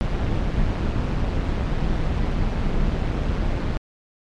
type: noise with amplitude modulation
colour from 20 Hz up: brown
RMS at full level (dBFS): -19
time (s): 0.01-3.77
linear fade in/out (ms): 0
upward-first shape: sine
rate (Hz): 179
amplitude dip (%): 60
effects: low-pass 4000 Hz 12 dB/octave + MP3 64 kbps